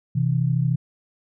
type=tone pair together; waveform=sine; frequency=128.6 / 162.03 Hz; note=C3 / E3; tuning=-30 / -29 cents; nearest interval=major third; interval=401 cents; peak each=-20 / -22 dBFS; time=0.15-0.76 s; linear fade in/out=10 ms; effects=none